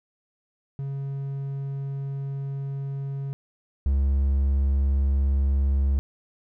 triangle tone pair in turn, 137.9 / 68.63 Hz, C#3 / C#2, -9 / -17 cents, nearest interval octave, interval 1208 cents, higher first, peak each -26 / -17 dBFS, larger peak second, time 0.79-3.33 / 3.86-5.99 s, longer first, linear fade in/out 0 ms, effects none

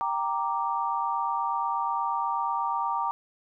sine chord, G minor, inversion none, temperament equal, 784 / 932.3 / 1174.7 Hz, G5 / Bb5 / D6, 0 / 0 / 0 cents, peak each -32 / -28 / -30 dBFS, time 0.01-3.11 s, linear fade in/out 0 ms, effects none

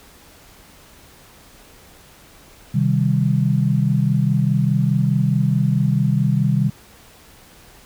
sine chord, C minor, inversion none, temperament equal, 130.81 / 155.56 / 196 Hz, C3 / Eb3 / G3, 0 / 0 / 0 cents, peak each -18 / -19 / -20 dBFS, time 2.74-6.7 s, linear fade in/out 10 ms, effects pink hiss -47 dBFS RMS until 7.85 s

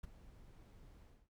brown noise with ADSR envelope, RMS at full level -45 dBFS, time 0.03-1.29 s, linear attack 9 ms, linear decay 17 ms, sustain -14 dB, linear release 240 ms, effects none

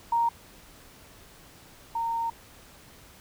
sine tone pair in turn, 932.3 / 920 Hz, A#5 / A#5, 0 / -23 cents, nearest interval unison, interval 23 cents, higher first, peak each -21 / -26 dBFS, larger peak first, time 0.12-0.29 / 1.95-2.3 s, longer second, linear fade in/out 5 ms, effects pink hiss -52 dBFS RMS until 3.2 s

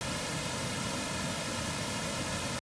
pink noise with comb filter, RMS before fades -34 dBFS, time 0.01-2.59 s, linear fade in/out 0 ms, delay 2.6 ms, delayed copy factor -0.65, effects high-pass 80 Hz 12 dB/octave + resampled to 22050 Hz

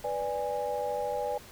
sine chord, G# diminished, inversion first, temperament equal with one note detuned, 493.9 / 587.3 / 823.9 Hz, B4 / D5 / G#5, 0 / 0 / -14 cents, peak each -33 dBFS, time 0.04-1.38 s, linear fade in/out 5 ms, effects tanh soft clip ceiling -20 dBFS + pink hiss -50 dBFS RMS until 1.51 s

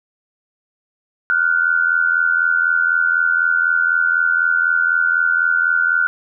sine tone pair together, 1413 / 1497 Hz, F6 / F#6, +20 / +20 cents, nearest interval minor second, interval 100 cents, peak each -16 dBFS, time 1.3-6.07 s, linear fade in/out 0 ms, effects none

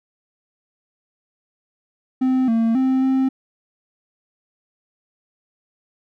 triangle tone with pitch steps, 258.8 / 227.3 / 261.7 / 263.9 Hz, C4 / A#3 / C4 / C4, -19 / -43 / 0 / +15 cents, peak -13 dBFS, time 2.21-3.29 s, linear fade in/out 10 ms, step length 270 ms, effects none

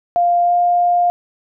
sine tone with pitch glide, 698.5 to 704.2 Hz, F5 to F5, 0 to +14 cents, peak -11 dBFS, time 0.16-1.1 s, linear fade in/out 0 ms, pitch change +14 cents, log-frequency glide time 0.43-0.53 s, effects none

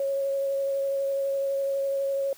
sine tone with vibrato, 550 Hz, C#5, 14 cents flat, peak -24 dBFS, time 0-2.33 s, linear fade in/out 2 ms, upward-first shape sine, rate 12 Hz, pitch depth 11 cents each way, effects white hiss -52 dBFS RMS until 2.37 s

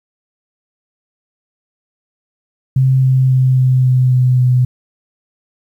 sine tone with pitch steps, 131.6 / 130.62 / 129.64 / 128.67 / 127.71 / 126.75 / 125.8 Hz, C3 / C3 / C3 / C3 / C3 / B2 / B2, +10 / -3 / -16 / -29 / -42 / +45 / +32 cents, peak -8 dBFS, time 2.76-4.65 s, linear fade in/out 5 ms, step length 270 ms, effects 8-bit

